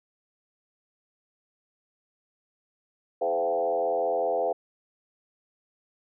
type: tone with frequency modulation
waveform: sine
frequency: 594 Hz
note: D5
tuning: 20 cents sharp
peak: -23 dBFS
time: 3.21-4.53 s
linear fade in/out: 10 ms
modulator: 85.2 Hz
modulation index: 2
effects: none